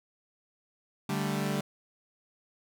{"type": "chord", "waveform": "sawtooth", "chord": "D suspended fourth", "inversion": "none", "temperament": "equal", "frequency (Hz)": [146.83, 196, 220], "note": ["D3", "G3", "A3"], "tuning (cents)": [0, 0, 0], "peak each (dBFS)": [-29, -28, -31], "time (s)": [1.09, 1.61], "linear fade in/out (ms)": 5, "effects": []}